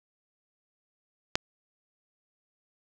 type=click; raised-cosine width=0.2 ms; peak=-6 dBFS; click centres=1.355 s; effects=none